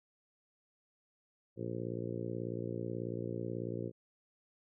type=harmonic tone; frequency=58.27 Hz; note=A#1; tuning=in tune; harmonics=2 / 3 / 4 / 5 / 6 / 7 / 8 / 9; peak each=-42 / -44 / -47 / -46 / -43 / -45 / -46 / -48 dBFS; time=1.56-3.92 s; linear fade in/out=50 ms; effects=none